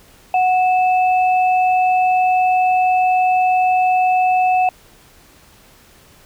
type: tone pair together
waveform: sine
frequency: 738 / 2626 Hz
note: F#5 / E7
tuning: -5 / -7 cents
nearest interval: octave + minor seventh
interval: 2198 cents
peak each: -12 / -24 dBFS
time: 0.34-4.69 s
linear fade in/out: 2 ms
effects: pink hiss -48 dBFS RMS until 6.25 s